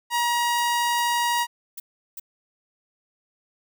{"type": "tone", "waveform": "sawtooth", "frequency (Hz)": 952, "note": "A#5", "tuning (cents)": 36, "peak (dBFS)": -17, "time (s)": [0.1, 1.47], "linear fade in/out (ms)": 50}
{"type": "noise bursts", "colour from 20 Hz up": "violet", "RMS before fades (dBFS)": -35, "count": 6, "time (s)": [0.18, 2.198], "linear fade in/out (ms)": 5, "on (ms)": 28, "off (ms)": 370}
{"effects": []}